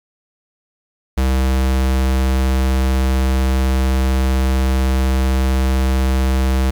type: tone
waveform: square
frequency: 65.41 Hz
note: C2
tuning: in tune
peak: -14 dBFS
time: 1.17-6.71 s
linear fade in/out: 10 ms
effects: 8-bit